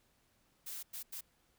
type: noise bursts at uneven times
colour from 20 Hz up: blue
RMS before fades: -44 dBFS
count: 3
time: 0.66-0.83 / 0.93-1.03 / 1.12-1.21 s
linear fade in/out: 10 ms
effects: pink hiss -73 dBFS RMS until 1.58 s